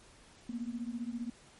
sine beating tone pair, 230.6 / 245.6 Hz, A#3 / B3, -19 / -9 cents, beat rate 15 Hz, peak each -38 / -39 dBFS, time 0.49-1.3 s, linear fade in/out 5 ms, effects pink hiss -59 dBFS RMS until 1.59 s + MP3 48 kbps

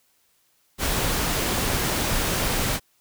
pink noise, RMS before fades -24 dBFS, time 0.78-2.8 s, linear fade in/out 50 ms, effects white hiss -65 dBFS RMS until 3 s

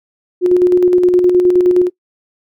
sine tone with tremolo, 359.5 Hz, F#4, 50 cents flat, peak -5 dBFS, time 0.41-1.9 s, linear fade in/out 50 ms, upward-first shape square, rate 9.6 Hz, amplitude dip 40%, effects noise-tail reverb RT60 0.1 s tail -21 dB re dry

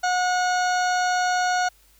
harmonic tone, 727 Hz, F#5, 31 cents flat, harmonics 1 / 2 / 3 / 4 / 5 / 6 / 8 / 9 / 10, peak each -21 / -25 / -38 / -39 / -41 / -34 / -36 / -41 / -43 dBFS, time 0.03-1.69 s, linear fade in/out 10 ms, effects added 50 Hz sine -58 dBFS peak until 1.99 s + white hiss -58 dBFS RMS until 1.99 s

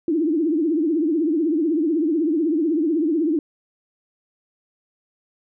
sine tone with vibrato, 317 Hz, D#4, 32 cents sharp, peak -17 dBFS, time 0.08-3.39 s, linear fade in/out 2 ms, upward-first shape triangle, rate 16 Hz, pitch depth 190 cents each way, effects none

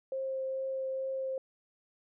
sine tone with vibrato, 530 Hz, C5, 22 cents sharp, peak -32 dBFS, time 0.12-1.38 s, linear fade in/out 2 ms, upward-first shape triangle, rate 2.3 Hz, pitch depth 9 cents each way, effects none

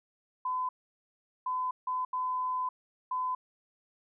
sine tone bursts at uneven times, 1013 Hz, B5, 44 cents sharp, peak -29 dBFS, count 5, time 0.45-0.69 / 1.46-1.71 / 1.87-2.05 / 2.13-2.69 / 3.11-3.35 s, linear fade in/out 5 ms, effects none

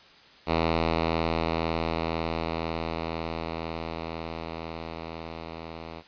5% pulse tone with level ramp, 82 Hz, E2, 9 cents flat, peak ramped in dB -11 to -27 dBFS, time 0.46-6.03 s, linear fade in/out 50 ms, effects white hiss -53 dBFS RMS until 6.07 s + resampled to 11025 Hz

